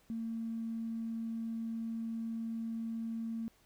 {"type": "tone with tanh clipping", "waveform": "triangle", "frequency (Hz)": 226.9, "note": "A#3", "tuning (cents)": -47, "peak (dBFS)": -35, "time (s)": [0.1, 3.48], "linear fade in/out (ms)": 0, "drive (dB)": 2, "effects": ["pink hiss -68 dBFS RMS until 3.65 s"]}